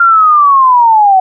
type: linear sweep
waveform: sine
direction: down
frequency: 1396.9 to 740 Hz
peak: -3 dBFS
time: 0-1.2 s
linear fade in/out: 5 ms
effects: none